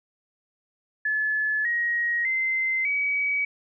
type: tone with pitch steps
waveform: sine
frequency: 1722 / 1888.7 / 2072 / 2272 Hz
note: A6 / A#6 / C7 / C#7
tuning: -38 / +22 / -17 / +42 cents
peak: -22 dBFS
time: 1.05-3.45 s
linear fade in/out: 5 ms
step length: 600 ms
effects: none